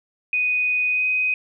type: tone with pitch glide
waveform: sine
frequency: 2489 to 2508 Hz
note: D#7 to D#7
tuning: 0 to +13 cents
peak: -18 dBFS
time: 0.33-1.34 s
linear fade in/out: 2 ms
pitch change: +13 cents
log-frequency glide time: 0.89-1.05 s
effects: none